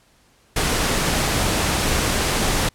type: noise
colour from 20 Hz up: pink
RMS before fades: -20 dBFS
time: 0.56-2.69 s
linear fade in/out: 5 ms
effects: pink hiss -57 dBFS RMS until 2.74 s + low-pass 11000 Hz 12 dB/octave